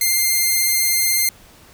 5% pulse tone, 2102 Hz, C7, 7 cents sharp, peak -5 dBFS, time 0.01-1.29 s, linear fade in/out 2 ms, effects pink hiss -47 dBFS RMS until 1.73 s

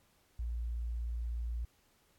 sine tone, 58.27 Hz, A#1, in tune, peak -34 dBFS, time 0.39-1.65 s, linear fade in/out 5 ms, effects pink hiss -70 dBFS RMS until 2.18 s + AAC 64 kbps

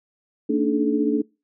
sine tone cluster, 226.7 / 288.5 / 303.7 / 429.2 Hz, A#3 / D4 / D#4 / A4, -48 / -31 / -42 / -43 cents, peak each -24 / -21 / -26 / -25 dBFS, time 0.49-1.22 s, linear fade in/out 10 ms, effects noise-tail reverb RT60 0.3 s tail -26 dB re dry

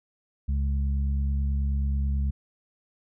harmonic tone, 69.3 Hz, C#2, in tune, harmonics 1 / 2 / 3, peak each -23 / -35 / -37 dBFS, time 0.48-2.31 s, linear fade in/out 10 ms, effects none

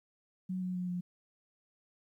sine tone with pitch steps, 185 / 182.66 / 180.36 / 178.08 Hz, F#3 / F#3 / F#3 / F3, 0 / -22 / -44 / +34 cents, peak -33 dBFS, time 0.49-1.01 s, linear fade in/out 10 ms, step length 130 ms, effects 12-bit

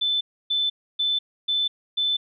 sine tone bursts, 3520 Hz, A7, in tune, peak -20 dBFS, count 5, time 0.01-2.17 s, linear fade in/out 10 ms, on 200 ms, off 290 ms, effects none

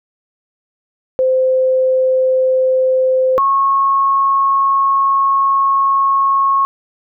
sine tone pair in turn, 518 / 1094.4 Hz, C5 / C#6, -17 / -23 cents, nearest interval octave + minor second, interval 1294 cents, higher second, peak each -10 dBFS, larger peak neither, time 1.19-3.38 / 3.38-6.65 s, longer second, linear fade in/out 0 ms, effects none

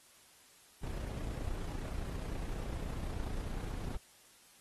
brown noise with amplitude modulation, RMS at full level -37 dBFS, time 0.83-3.97 s, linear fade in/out 5 ms, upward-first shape sine, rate 29.6 Hz, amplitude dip 45%, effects white hiss -62 dBFS RMS until 4.6 s + AAC 32 kbps

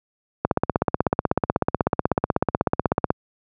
click train, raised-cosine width 1 ms, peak -3 dBFS, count 44, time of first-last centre 0.45-3.104 s, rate 16.2 Hz, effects high-pass 80 Hz 12 dB/octave

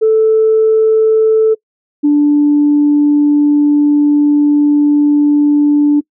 sine tone pair in turn, 439.7 / 292.9 Hz, A4 / D4, -1 / -5 cents, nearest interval perfect fifth, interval 704 cents, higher first, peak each -5 dBFS, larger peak neither, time 0.01-1.55 / 2.03-6.01 s, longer second, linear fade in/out 20 ms, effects noise-tail reverb RT60 0.1 s tail -24 dB re dry + tanh soft clip ceiling -2 dBFS

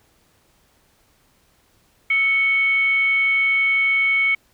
sine tone with frequency modulation, 2217 Hz, C#7, in tune, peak -15 dBFS, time 2.1-4.35 s, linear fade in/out 5 ms, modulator 910 Hz, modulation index 0.24, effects pink hiss -60 dBFS RMS until 4.53 s

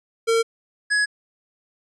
square tone pair in turn, 455.9 / 1679 Hz, A#4 / G#6, -39 / +18 cents, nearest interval octave + major seventh, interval 2257 cents, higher second, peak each -17 / -18 dBFS, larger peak first, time 0.27-0.43 / 0.9-1.06 s, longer neither, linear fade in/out 20 ms, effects resampled to 24000 Hz

